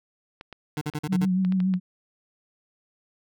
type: clicks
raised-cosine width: 0.3 ms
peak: -24 dBFS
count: 10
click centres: 0.411 / 0.527 / 0.771 / 0.87 / 0.937 / 1.125 / 1.449 / 1.523 / 1.603 / 1.739 s
type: tone bursts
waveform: 25% pulse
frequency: 150.3 Hz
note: D3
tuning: 40 cents sharp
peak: -23 dBFS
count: 6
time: 0.77-1.253 s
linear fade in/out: 5 ms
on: 43 ms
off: 45 ms
type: tone with vibrato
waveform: sine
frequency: 186.1 Hz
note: F#3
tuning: 10 cents sharp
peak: -20 dBFS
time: 1.08-1.8 s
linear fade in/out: 50 ms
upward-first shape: triangle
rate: 7 Hz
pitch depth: 51 cents each way
effects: none